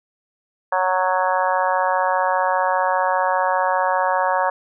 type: harmonic tone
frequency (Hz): 185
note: F#3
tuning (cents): 0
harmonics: 3 / 4 / 5 / 6 / 7 / 8 / 9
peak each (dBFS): -23 / -23 / -21 / -24 / -31 / -31 / -27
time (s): 0.72-4.5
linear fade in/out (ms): 5
effects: none